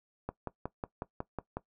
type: click train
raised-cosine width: 1 ms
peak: -21 dBFS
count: 8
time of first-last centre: 0.29-1.57 s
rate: 5.47 Hz
effects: noise-tail reverb RT60 0.1 s tail -18 dB re dry